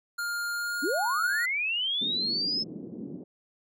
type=tone with pitch glide; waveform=square; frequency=1408 to 1435.9 Hz; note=F6 to F6; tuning=+14 to +48 cents; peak=-30 dBFS; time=0.18-1.46 s; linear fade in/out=10 ms; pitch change=+34 cents; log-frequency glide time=0.53-1.01 s
type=linear sweep; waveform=sine; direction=up; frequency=242.3 to 5274 Hz; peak=-26 dBFS; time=0.82-2.64 s; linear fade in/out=20 ms
type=band-pass noise; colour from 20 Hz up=pink; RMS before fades=-40 dBFS; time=2.01-3.24 s; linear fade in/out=5 ms; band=190 to 350 Hz; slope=24 dB/octave
effects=none